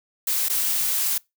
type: noise with dropouts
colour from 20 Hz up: blue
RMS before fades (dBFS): -23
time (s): 0.27-1.18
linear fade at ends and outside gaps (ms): 5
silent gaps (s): 0.486-0.497
effects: noise-tail reverb RT60 0.2 s tail -24 dB re dry